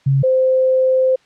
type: tone pair in turn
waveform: sine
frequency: 136.6 / 519.3 Hz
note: C#3 / C5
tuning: -25 / -13 cents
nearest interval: octave + major seventh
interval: 2312 cents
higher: second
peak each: -11 dBFS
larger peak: neither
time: 0.06-0.23 / 0.23-1.16 s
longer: second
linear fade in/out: 10 ms
effects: white hiss -55 dBFS RMS until 1.25 s + low-pass 4000 Hz 12 dB/octave